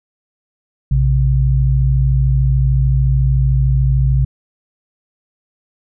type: tone pair together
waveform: sine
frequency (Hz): 59.22 / 132.8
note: A#1 / C3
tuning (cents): +28 / +26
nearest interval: octave + major second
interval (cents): 1398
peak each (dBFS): -13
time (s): 0.91-4.25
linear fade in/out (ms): 5
effects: none